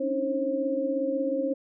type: tone cluster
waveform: sine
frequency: 271.6 / 288.1 / 313.8 / 536 Hz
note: C#4 / D4 / D#4 / C5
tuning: -35 / -33 / +15 / +42 cents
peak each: -31 / -32 / -35 / -27 dBFS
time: 0-1.54 s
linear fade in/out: 10 ms
effects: none